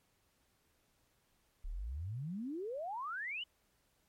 sine exponential sweep, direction up, 32.42 to 3061 Hz, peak -38 dBFS, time 1.64-3.44 s, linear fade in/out 10 ms, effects pink hiss -75 dBFS RMS until 4.08 s + MP3 64 kbps

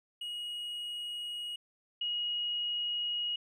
triangle / sine tone pair in turn, 2892 / 2892 Hz, F#7 / F#7, -40 / -40 cents, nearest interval unison, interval 0 cents, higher neither, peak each -35 / -31 dBFS, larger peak second, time 0.21-1.56 / 2.01-3.36 s, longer neither, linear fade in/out 5 ms, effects none

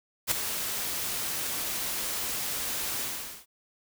white noise with ADSR envelope, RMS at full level -23 dBFS, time 0.27-3.46 s, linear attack 45 ms, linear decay 4 ms, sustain -9 dB, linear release 450 ms, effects none

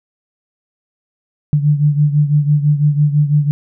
sine beating tone pair, 146.4 / 152.4 Hz, D3 / D#3, -5 / -36 cents, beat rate 6 Hz, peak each -11 / -16 dBFS, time 1.53-3.51 s, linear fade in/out 0 ms, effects none

